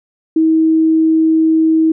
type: tone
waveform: sine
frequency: 320 Hz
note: D#4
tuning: 49 cents sharp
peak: -8 dBFS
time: 0.36-1.92 s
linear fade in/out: 5 ms
effects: none